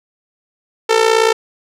sawtooth tone with amplitude modulation, 447.4 Hz, A4, 29 cents sharp, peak -3 dBFS, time 0.89-1.33 s, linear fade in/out 10 ms, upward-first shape sine, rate 58.4 Hz, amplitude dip 75%, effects low-pass 8000 Hz 12 dB/octave

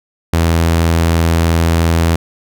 sawtooth tone, 83 Hz, E2, 12 cents sharp, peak -6 dBFS, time 0.33-2.16 s, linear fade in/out 5 ms, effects none

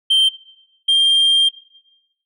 sine tone pair in turn, 3136 / 3191 Hz, G7 / G7, 0 / +30 cents, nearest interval unison, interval 30 cents, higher second, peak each -8 dBFS, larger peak neither, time 0.1-0.29 / 0.88-1.49 s, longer second, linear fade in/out 10 ms, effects noise-tail reverb RT60 0.9 s tail -18 dB re dry + tanh soft clip ceiling -10 dBFS

